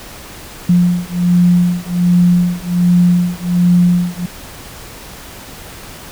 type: beating tone pair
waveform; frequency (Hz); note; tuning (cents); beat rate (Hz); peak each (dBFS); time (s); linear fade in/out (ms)
sine; 176 / 177.3; F3 / F3; +14 / +26; 1.3; -12; 0.69-4.26; 5
effects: pink hiss -33 dBFS RMS until 6.11 s